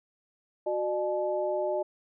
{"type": "tone cluster", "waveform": "sine", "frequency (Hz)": [367.6, 604, 858], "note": ["F#4", "D5", "A5"], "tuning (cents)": [-11, 48, -44], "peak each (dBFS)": [-32, -28, -36], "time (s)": [0.66, 1.83], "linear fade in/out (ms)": 10, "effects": []}